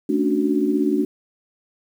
sine chord, D major seventh, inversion second, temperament equal, 220 / 277.2 / 293.7 / 370 Hz, A3 / C#4 / D4 / F#4, 0 / 0 / 0 / 0 cents, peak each -24 / -24 / -20 / -23 dBFS, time 0.09-1.05 s, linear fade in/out 5 ms, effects 8-bit

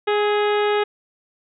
harmonic tone with a mistuned harmonic, 415.3 Hz, G#4, in tune, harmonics 1 / 2 / 3 / 4 / 5 / 6 / 7 / 8 / 9, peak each -18 / -24 / -28 / -30 / -32 / -34 / -35 / -36 / -37 dBFS, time 0.07-0.84 s, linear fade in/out 10 ms, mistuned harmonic 3, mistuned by +35 cents, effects none

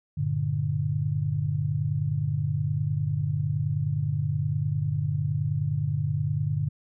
sine chord, G minor, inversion none, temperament equal with one note detuned, 97.66 / 116.54 / 146.83 Hz, G2 / Bb2 / D3, -6 / 0 / 0 cents, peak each -30 / -30 / -26 dBFS, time 0.17-6.69 s, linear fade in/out 10 ms, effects none

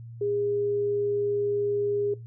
sine tone, 408.5 Hz, G#4, 29 cents flat, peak -24 dBFS, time 0.21-2.14 s, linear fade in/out 5 ms, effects noise-tail reverb RT60 0.2 s tail -20 dB re dry + added 116 Hz sine -39 dBFS peak until 2.26 s

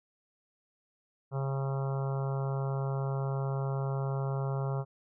harmonic tone, 136.2 Hz, C#3, 30 cents flat, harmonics 1 / 3 / 4 / 5 / 6 / 7 / 8 / 9 / 10, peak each -30 / -40 / -42 / -44 / -46 / -47 / -48 / -49 / -50 dBFS, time 1.31-4.85 s, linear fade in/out 50 ms, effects none

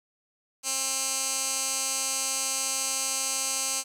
15% pulse tone with band-pass filter, 266.5 Hz, C4, 32 cents sharp, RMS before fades -29 dBFS, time 0.63-3.84 s, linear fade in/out 50 ms, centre 7600 Hz, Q 2.2, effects 9-bit

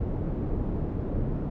pink low-pass noise, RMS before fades -29 dBFS, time 0-1.5 s, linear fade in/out 10 ms, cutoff 400 Hz, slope 12 dB/octave, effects none

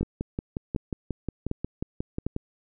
two click trains, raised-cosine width 3 ms, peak -14 / -16 dBFS, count 4 / 14, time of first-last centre 0.01-2.266 / 0.03-2.364 s, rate 1.33 / 5.57 Hz, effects none

